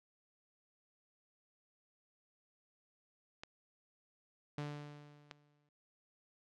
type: clicks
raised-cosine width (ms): 0.2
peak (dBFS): -28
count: 2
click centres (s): 3.435 / 5.312
type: tone with exponential decay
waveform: sawtooth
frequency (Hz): 146.83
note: D3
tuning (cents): 0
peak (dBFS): -34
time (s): 4.58-5.69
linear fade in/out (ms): 2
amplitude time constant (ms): 240
effects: low-pass 5000 Hz 12 dB/octave